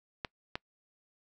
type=clicks; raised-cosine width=0.3 ms; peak=-18 dBFS; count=2; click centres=0.248 / 0.555 s; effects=noise-tail reverb RT60 0.1 s tail -26 dB re dry